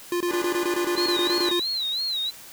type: tone bursts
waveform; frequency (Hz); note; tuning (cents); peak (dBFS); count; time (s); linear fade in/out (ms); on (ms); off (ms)
square; 350.3; F4; +5; -23; 14; 0.12-1.596; 2; 85; 22
type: chord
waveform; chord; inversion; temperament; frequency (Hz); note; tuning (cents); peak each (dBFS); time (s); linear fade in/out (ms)
10% pulse; G# diminished; second; equal with one note detuned; 293.7 / 406.1 / 493.9; D4 / G#4 / B4; 0 / -39 / 0; -25 / -28 / -29; 0.27-1.54; 50
type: tone with vibrato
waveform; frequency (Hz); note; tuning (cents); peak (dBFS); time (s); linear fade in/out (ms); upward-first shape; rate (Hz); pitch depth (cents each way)
sine; 3993; B7; +18; -24; 0.96-2.31; 20; sine; 3; 130
effects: white hiss -44 dBFS RMS until 2.52 s